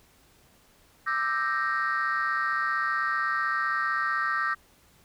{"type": "chord", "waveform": "sine", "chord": "E half-diminished seventh", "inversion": "third", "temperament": "equal with one note detuned", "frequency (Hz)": [1182.8, 1318.5, 1568, 1864.7], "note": ["D6", "E6", "G6", "Bb6"], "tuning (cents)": [12, 0, 0, 0], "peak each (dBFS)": -29, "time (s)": [1.06, 4.55], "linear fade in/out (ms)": 20, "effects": ["tanh soft clip ceiling -19 dBFS", "pink hiss -60 dBFS RMS until 5.04 s"]}